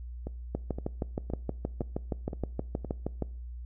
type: two click trains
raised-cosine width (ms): 2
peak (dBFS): -17 / -23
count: 18 / 6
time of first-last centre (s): 0.55-3.223 / 0.27-2.847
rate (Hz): 6.36 / 1.94
effects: noise-tail reverb RT60 0.5 s tail -22 dB re dry + added 60 Hz sine -38 dBFS peak until 3.65 s